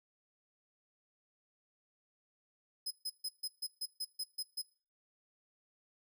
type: tone bursts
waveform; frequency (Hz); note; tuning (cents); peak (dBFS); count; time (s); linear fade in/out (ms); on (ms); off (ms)
sawtooth; 5070; D#8; +32; -33; 10; 2.86-4.62; 10; 50; 140
effects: noise-tail reverb RT60 0.4 s tail -21 dB re dry